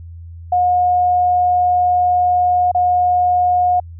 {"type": "tone with dropouts", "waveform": "sine", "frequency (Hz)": 720, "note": "F#5", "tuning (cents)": -47, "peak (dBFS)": -11, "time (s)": [0.52, 3.8], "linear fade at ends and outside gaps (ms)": 5, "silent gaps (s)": [2.716, 2.747], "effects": ["added 84 Hz sine -31 dBFS peak until 3.99 s"]}